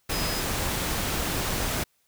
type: tone in noise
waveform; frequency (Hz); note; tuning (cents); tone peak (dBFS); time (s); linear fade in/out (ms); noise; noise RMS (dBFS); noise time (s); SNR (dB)
sine; 5040; D#8; +21; -34; 0.12-0.41; 10; pink; -28; 0.09-1.84; -9
effects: white hiss -69 dBFS RMS until 2.07 s